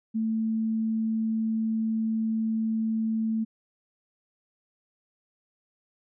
sine tone, 222 Hz, A3, 16 cents sharp, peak -24 dBFS, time 0.14-3.45 s, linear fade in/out 20 ms, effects none

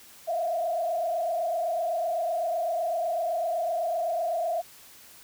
sine tone with frequency modulation, 677 Hz, E5, 46 cents sharp, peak -25 dBFS, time 0.27-4.62 s, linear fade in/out 20 ms, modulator 27.9 Hz, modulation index 1.4, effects white hiss -51 dBFS RMS until 5.23 s

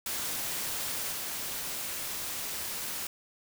white noise with level steps, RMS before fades -34 / -36 dBFS, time 0.06-3.07 s, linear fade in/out 2 ms, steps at 1.12 s, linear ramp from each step 2 ms, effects none

